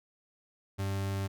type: tone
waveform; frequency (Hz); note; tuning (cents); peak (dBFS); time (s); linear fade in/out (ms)
40% pulse; 97.9; G2; -2; -30; 0.78-1.28; 20
effects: none